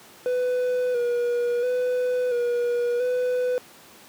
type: tone with vibrato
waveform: triangle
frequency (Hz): 490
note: B4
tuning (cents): -14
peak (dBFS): -19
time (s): 0.26-3.58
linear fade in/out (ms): 0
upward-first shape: square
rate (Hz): 0.73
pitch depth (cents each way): 31
effects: pink hiss -48 dBFS RMS until 4.08 s + high-pass 200 Hz 12 dB/octave